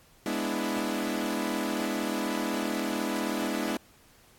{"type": "chord", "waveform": "sawtooth", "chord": "E dominant seventh", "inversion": "first", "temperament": "equal", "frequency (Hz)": [207.7, 246.9, 293.7, 329.6], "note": ["G#3", "B3", "D4", "E4"], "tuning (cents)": [0, 0, 0, 0], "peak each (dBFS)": -30, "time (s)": [0.26, 3.77], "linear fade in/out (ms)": 2, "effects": ["pink hiss -59 dBFS RMS until 4.38 s", "AAC 64 kbps"]}